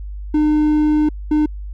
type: tone bursts at uneven times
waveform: triangle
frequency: 303 Hz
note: D#4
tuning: 46 cents flat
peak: -10 dBFS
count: 2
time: 0.34-1.09 / 1.31-1.46 s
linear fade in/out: 5 ms
effects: added 50 Hz sine -26 dBFS peak until 1.73 s